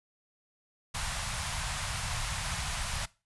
pink band-stop noise, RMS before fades -34 dBFS, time 0.94-3.06 s, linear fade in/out 10 ms, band 150 to 740 Hz, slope 24 dB/octave, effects noise-tail reverb RT60 0.3 s tail -20 dB re dry + resampled to 24000 Hz

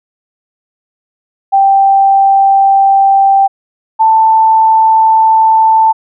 sine tone pair in turn, 784 / 885.6 Hz, G5 / A5, 0 / +11 cents, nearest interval major second, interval 211 cents, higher second, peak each -4 dBFS, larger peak neither, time 1.52-3.48 / 3.99-5.93 s, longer first, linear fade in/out 20 ms, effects none

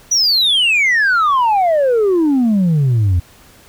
sine exponential sweep, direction down, 5980 to 83.5 Hz, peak -8 dBFS, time 0.11-3.2 s, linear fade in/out 10 ms, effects tanh soft clip ceiling -9 dBFS + pink hiss -45 dBFS RMS until 3.68 s

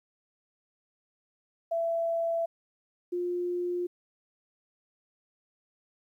sine tone pair in turn, 668 / 353.9 Hz, E5 / F4, +23 / +23 cents, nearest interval major seventh, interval 1100 cents, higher first, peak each -26 / -28 dBFS, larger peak first, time 1.71-2.46 / 3.12-3.87 s, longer neither, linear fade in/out 10 ms, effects 11-bit

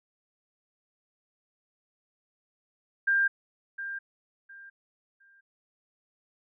sine tone with echo, 1594 Hz, G6, 28 cents sharp, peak -21 dBFS, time 3.07-3.28 s, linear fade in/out 10 ms, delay 710 ms, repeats 3, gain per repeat -12 dB, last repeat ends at 5.41 s, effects none

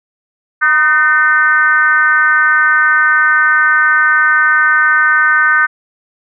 sine tone with frequency modulation, 1526 Hz, G6, 47 cents flat, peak -7 dBFS, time 0.61-5.67 s, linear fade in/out 20 ms, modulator 289 Hz, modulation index 1, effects none

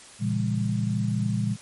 sine chord, A# diminished seventh, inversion none, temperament just, 116.54 / 139.85 / 167.82 / 201.4 Hz, A#2 / C#3 / E3 / G3, 0 / +16 / +31 / +47 cents, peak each -26 / -32 / -31 / -27 dBFS, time 0.19-1.57 s, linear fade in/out 50 ms, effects white hiss -47 dBFS RMS until 1.61 s + MP3 48 kbps

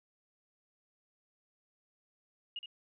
sine tone with echo, 2865 Hz, F7, 44 cents sharp, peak -37 dBFS, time 2.56-2.59 s, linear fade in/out 2 ms, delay 69 ms, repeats 1, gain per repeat -6 dB, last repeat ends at 2.659 s, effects none

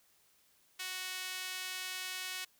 sawtooth tone with high-pass filter, 370 Hz, F#4, in tune, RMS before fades -41 dBFS, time 0.79-2.45 s, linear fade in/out 10 ms, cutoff 2300 Hz, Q 0.99, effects white hiss -69 dBFS RMS until 2.59 s

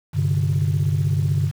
sine chord, G suspended fourth, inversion none, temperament equal, 98 / 130.81 / 146.83 Hz, G2 / C3 / D3, 0 / 0 / 0 cents, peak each -20 / -23 / -19 dBFS, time 0.13-1.52 s, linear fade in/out 50 ms, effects tanh soft clip ceiling -12 dBFS + 7-bit

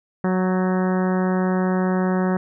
harmonic tone with a mistuned harmonic, 185 Hz, F#3, in tune, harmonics 1 / 2 / 3 / 4 / 5 / 6 / 7 / 8 / 9 / 10, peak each -19 / -25 / -29 / -31 / -33 / -35 / -36 / -37 / -38 / -39 dBFS, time 0.24-2.37 s, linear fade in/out 2 ms, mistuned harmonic 8, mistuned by +31 cents, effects none

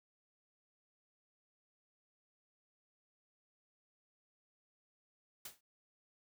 white noise with exponential decay, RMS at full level -43 dBFS, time 5.45-5.61 s, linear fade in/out 5 ms, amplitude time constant 34 ms, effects none

